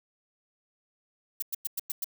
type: noise bursts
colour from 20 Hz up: violet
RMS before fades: -31 dBFS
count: 6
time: 1.4-2.044 s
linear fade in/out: 5 ms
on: 24 ms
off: 100 ms
effects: none